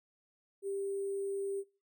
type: tone with sample-and-hold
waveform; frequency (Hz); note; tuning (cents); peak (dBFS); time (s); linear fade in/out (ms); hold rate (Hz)
sine; 394.9; G4; +13; -34; 0.62-1.64; 50; 8820
effects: noise-tail reverb RT60 0.3 s tail -18 dB re dry